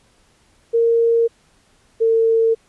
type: tone pair in turn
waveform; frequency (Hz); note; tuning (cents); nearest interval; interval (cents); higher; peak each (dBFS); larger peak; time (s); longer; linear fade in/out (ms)
sine; 462.4 / 452.6; A#4 / A4; -14 / +49; unison; 37; first; -12; neither; 0.73-1.28 / 2-2.55; neither; 20
effects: pink hiss -57 dBFS RMS until 2.68 s + resampled to 24000 Hz